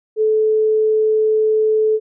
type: tone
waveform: sine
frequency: 434.1 Hz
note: A4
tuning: 23 cents flat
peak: -12 dBFS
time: 0.16-2 s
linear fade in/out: 50 ms
effects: none